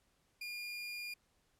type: tone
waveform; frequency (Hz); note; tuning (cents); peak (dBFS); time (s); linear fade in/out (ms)
30% pulse; 2419; D#7; -49; -39; 0.41-1.14; 5
effects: pink hiss -75 dBFS RMS until 1.59 s + low-pass 12000 Hz 12 dB/octave